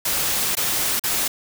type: noise with dropouts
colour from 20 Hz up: white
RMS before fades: -22 dBFS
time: 0.05-1.28 s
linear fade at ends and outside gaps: 5 ms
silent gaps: 0.553-0.569 / 0.996-1.037 s
effects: none